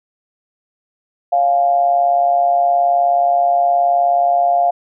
sine tone with amplitude modulation, 700 Hz, F5, 4 cents sharp, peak -8 dBFS, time 1.32-4.71 s, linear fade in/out 10 ms, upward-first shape sine, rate 139 Hz, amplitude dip 60%, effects none

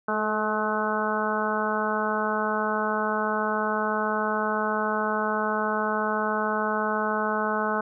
harmonic tone with a mistuned harmonic, 213.8 Hz, A3, 49 cents flat, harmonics 1 / 2 / 3 / 4 / 5 / 6 / 7, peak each -31 / -31 / -31 / -31 / -31 / -31 / -31 dBFS, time 0.08-7.81 s, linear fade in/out 5 ms, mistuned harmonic 2, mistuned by +24 cents, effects none

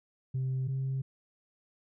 sine tone pair in turn, 130.81 / 133.4 Hz, C3 / C3, 0 / +34 cents, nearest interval unison, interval 34 cents, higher second, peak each -27 / -28 dBFS, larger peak first, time 0.34-0.68 / 0.68-1.02 s, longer neither, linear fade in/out 10 ms, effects tanh soft clip ceiling -27 dBFS

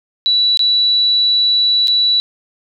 sine tone with dropouts, 3940 Hz, B7, 5 cents flat, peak -10 dBFS, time 0.26-2.2 s, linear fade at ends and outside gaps 0 ms, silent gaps 0.573-0.593 / 1.873-1.881 s, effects none

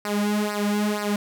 sawtooth tone with flanger, 207.7 Hz, G#3, in tune, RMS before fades -24 dBFS, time 0.05-1.16 s, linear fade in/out 2 ms, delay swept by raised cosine 0.29 to 3.19 ms, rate 2.1 Hz, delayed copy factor -0.85, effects none

